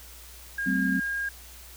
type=tone; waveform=sine; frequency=1621 Hz; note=G#6; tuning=42 cents flat; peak=-27 dBFS; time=0.58-1.29 s; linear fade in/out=5 ms
type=chord; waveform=sine; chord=F# diminished; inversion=none; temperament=equal with one note detuned; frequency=189.87 / 220 / 261.6 Hz; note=F#3 / A3 / C4; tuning=+45 / 0 / 0 cents; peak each=-27 / -33 / -27 dBFS; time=0.66-1 s; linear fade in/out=10 ms
effects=added 60 Hz sine -48 dBFS peak until 1.76 s + white hiss -48 dBFS RMS until 1.76 s